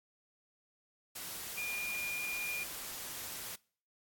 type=tone in noise; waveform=sine; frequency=2421 Hz; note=D#7; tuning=48 cents flat; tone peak=-36 dBFS; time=1.57-2.64 s; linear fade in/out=10 ms; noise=white; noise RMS=-43 dBFS; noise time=1.15-3.56 s; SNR=+4 dB; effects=noise-tail reverb RT60 0.5 s tail -25 dB re dry + AAC 64 kbps